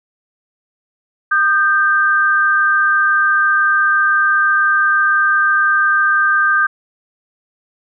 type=tone pair together; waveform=sine; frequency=1223.1 / 1569 Hz; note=D#6 / G6; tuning=-30 / +1 cents; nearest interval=major third; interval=431 cents; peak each=-15 / -12 dBFS; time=1.31-6.67 s; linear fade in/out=10 ms; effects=none